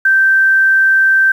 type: tone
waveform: sine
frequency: 1560 Hz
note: G6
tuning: 9 cents flat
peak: -7 dBFS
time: 0.05-1.32 s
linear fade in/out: 5 ms
effects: 7-bit